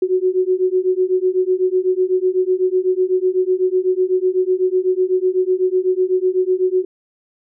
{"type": "beating tone pair", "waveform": "sine", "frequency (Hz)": [365.9, 373.9], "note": ["F#4", "F#4"], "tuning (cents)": [-19, 18], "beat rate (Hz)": 8, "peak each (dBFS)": -17, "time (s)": [0.02, 6.85], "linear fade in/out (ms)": 5, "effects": []}